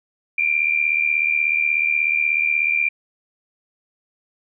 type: tone with amplitude modulation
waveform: sine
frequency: 2376 Hz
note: D7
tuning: 20 cents sharp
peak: -13 dBFS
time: 0.38-2.89 s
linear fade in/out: 5 ms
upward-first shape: sine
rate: 76.5 Hz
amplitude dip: 75%
effects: none

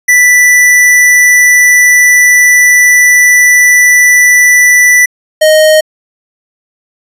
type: tone pair in turn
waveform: square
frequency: 1975.5 / 622.2 Hz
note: B6 / D#5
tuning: 0 / 0 cents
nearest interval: octave + minor sixth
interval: 2000 cents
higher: first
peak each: -3 dBFS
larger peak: neither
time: 0.08-5.06 / 5.41-5.81 s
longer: first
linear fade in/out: 10 ms
effects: resampled to 32000 Hz

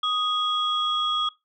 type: tone pair together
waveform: sine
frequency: 1244.5 / 3322 Hz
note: D#6 / G#7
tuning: 0 / 0 cents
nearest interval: octave + perfect fourth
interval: 1700 cents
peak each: -24 dBFS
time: 0.03-1.29 s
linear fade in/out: 5 ms
effects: noise-tail reverb RT60 0.2 s tail -20 dB re dry + tanh soft clip ceiling -14 dBFS

